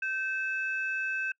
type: tone pair together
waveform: sine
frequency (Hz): 1550.7 / 2608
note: G6 / E7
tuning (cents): -19 / -19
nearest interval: major sixth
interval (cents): 900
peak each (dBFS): -30 / -33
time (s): 0.02-1.32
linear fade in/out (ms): 5
effects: noise-tail reverb RT60 0.1 s tail -26 dB re dry + tanh soft clip ceiling -21 dBFS